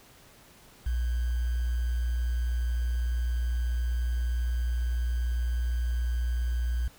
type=tone with sample-and-hold; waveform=sine; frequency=60 Hz; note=B1; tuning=49 cents flat; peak=-25 dBFS; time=0.86-6.88 s; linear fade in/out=5 ms; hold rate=1575 Hz; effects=pink hiss -55 dBFS RMS until 6.98 s